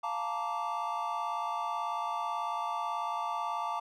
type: chord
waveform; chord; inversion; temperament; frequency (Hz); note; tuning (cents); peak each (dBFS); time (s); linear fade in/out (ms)
triangle; Bb major seventh; second; just; 699.2 / 874.1 / 932.3 / 1165.4; F5 / A5 / Bb5 / D6; +2 / -12 / 0 / -14; -37 / -35 / -36 / -34; 0.03-3.8; 10
effects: none